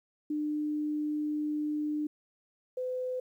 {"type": "tone pair in turn", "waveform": "sine", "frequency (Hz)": [300.3, 507.1], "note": ["D4", "B4"], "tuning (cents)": [39, 46], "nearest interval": "major sixth", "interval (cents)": 907, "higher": "second", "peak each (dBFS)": [-29, -31], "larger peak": "first", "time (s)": [[0.3, 2.07], [2.77, 3.2]], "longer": "first", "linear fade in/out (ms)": 5, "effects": ["11-bit"]}